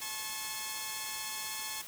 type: tone pair together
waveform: 5% pulse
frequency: 865 / 1085.2 Hz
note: A5 / C#6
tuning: -30 / -37 cents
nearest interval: major third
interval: 393 cents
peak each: -28 dBFS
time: 0.01-1.82 s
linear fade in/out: 10 ms
effects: white hiss -47 dBFS RMS until 1.87 s